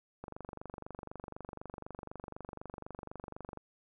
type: click train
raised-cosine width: 1 ms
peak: -29 dBFS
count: 81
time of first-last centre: 0.24-3.573 s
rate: 24 Hz
effects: none